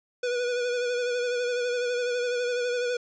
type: tone with vibrato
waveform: square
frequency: 488.9 Hz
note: B4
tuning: 18 cents flat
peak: -26 dBFS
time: 0.23-2.97 s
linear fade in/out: 5 ms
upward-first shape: sine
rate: 12 Hz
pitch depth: 33 cents each way
effects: resampled to 16000 Hz + 11-bit